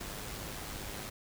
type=noise with amplitude modulation; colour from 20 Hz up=pink; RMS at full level=-40 dBFS; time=0-1.1 s; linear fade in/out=10 ms; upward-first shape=sine; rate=103 Hz; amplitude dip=40%; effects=none